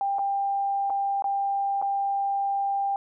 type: tone with dropouts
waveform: sine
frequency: 794 Hz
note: G5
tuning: 22 cents sharp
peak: -23 dBFS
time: 0.01-2.96 s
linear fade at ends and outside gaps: 1 ms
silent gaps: 0.185-0.191 / 0.899-0.903 / 1.222-1.242 / 1.816-1.824 s
effects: none